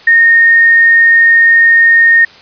sine tone, 1843 Hz, A#6, 20 cents flat, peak -3 dBFS, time 0.07-2.25 s, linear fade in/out 5 ms, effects white hiss -37 dBFS RMS until 2.41 s + resampled to 11025 Hz

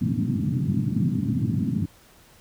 pink band-pass noise, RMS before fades -24 dBFS, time 0.01-1.86 s, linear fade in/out 10 ms, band 100 to 280 Hz, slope 48 dB/octave, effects pink hiss -54 dBFS RMS until 2.4 s

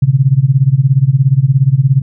sine tone with tremolo, 134.3 Hz, C3, 46 cents sharp, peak -3 dBFS, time 0.02-2.02 s, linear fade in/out 5 ms, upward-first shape sine, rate 17 Hz, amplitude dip 90%, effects none

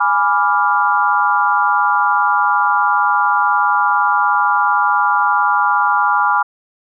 sine chord, G# diminished seventh, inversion none, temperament equal, 830.6 / 987.8 / 1174.7 / 1396.9 Hz, G#5 / B5 / D6 / F6, 0 / 0 / 0 / 0 cents, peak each -17 dBFS, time 0-6.43 s, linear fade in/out 10 ms, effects none

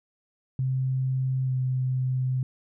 sine tone with pitch glide, 130.81 to 128.93 Hz, C3 to C3, 0 to -25 cents, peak -23 dBFS, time 0.59-2.43 s, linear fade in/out 2 ms, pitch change -25 cents, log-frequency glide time 1.45-1.52 s, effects none

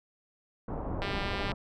pink low-pass noise, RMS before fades -35 dBFS, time 0.68-1.54 s, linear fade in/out 5 ms, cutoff 1000 Hz, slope 24 dB/octave
click train, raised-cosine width 0.3 ms, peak -19 dBFS, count 100, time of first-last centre 1.02-1.517 s, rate 199 Hz
effects none

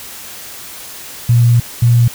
sine tone pair in turn, 119.1 / 119.1 Hz, A#2 / A#2, +38 / +38 cents, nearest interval unison, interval 0 cents, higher neither, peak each -6 dBFS, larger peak neither, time 1.29-1.6 / 1.82-2.08 s, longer first, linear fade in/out 5 ms, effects white hiss -31 dBFS RMS until 2.14 s

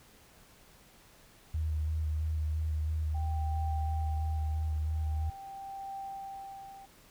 sine tone with vibrato, 77.78 Hz, D#2, in tune, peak -29 dBFS, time 1.54-5.3 s, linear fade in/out 5 ms, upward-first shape square, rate 3 Hz, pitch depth 17 cents each way
sine tone with tremolo, 784 Hz, G5, in tune, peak -37 dBFS, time 3.14-6.86 s, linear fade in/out 10 ms, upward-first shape triangle, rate 0.44 Hz, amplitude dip 95%
effects pink hiss -59 dBFS RMS until 7.1 s

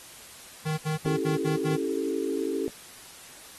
square tone bursts, 155.56 Hz, D#3, in tune, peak -27 dBFS, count 6, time 0.65-1.77 s, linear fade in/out 20 ms, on 130 ms, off 68 ms
sine chord, A dominant seventh, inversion first, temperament equal, 277.2 / 329.6 / 392 / 440 Hz, C#4 / E4 / G4 / A4, 0 / 0 / 0 / 0 cents, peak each -32 / -32 / -31 / -32 dBFS, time 1.06-2.68 s, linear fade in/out 0 ms
effects white hiss -47 dBFS RMS until 3.58 s + AAC 32 kbps

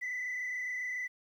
sine tone with frequency modulation, 2000 Hz, B6, 21 cents sharp, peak -32 dBFS, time 0.01-1.08 s, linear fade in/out 20 ms, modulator 27.1 Hz, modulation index 1.5, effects tanh soft clip ceiling -32 dBFS + 11-bit

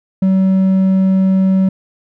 sine tone with hard clipping, 190 Hz, F#3, 46 cents sharp, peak -10 dBFS, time 0.22-1.69 s, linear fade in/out 5 ms, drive 3 dB, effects none

